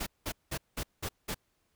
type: noise bursts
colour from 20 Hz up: pink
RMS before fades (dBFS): -35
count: 6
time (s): 0-1.346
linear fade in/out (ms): 10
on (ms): 66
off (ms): 190
effects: pink hiss -75 dBFS RMS until 1.75 s